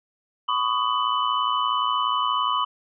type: tone cluster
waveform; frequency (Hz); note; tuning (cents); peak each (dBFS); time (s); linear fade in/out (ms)
sine; 1006 / 1118 / 1235 / 2991; B5 / C#6 / D#6 / F#7; +32 / +14 / -13 / +18; -26 / -24 / -27 / -29; 0.48-2.65; 10
effects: none